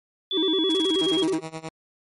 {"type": "tone with pitch glide", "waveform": "sine", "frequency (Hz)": [3465, 3289], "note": ["A7", "G#7"], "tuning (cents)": [-27, -18], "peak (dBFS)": -24, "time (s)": [0.31, 1.23], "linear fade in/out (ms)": 2, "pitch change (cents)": -91, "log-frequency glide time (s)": [0.42, 1.07]}
{"type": "tone with vibrato", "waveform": "triangle", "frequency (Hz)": 349.2, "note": "F4", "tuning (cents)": 0, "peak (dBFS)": -19, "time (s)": [0.32, 1.41], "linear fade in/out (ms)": 50, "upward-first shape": "square", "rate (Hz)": 9.4, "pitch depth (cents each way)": 160}
{"type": "noise bursts", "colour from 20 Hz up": "white", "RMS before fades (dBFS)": -36, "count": 14, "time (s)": [0.7, 1.347], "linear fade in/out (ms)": 0, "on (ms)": 23, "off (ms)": 25}
{"type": "tone with tremolo", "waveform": "10% pulse", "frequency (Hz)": 160.1, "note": "D#3", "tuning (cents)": 50, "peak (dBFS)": -22, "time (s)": [1.01, 1.69], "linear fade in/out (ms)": 5, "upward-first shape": "sine", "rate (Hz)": 9.5, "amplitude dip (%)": 90}
{"effects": ["low-pass 11000 Hz 12 dB/octave", "MP3 48 kbps"]}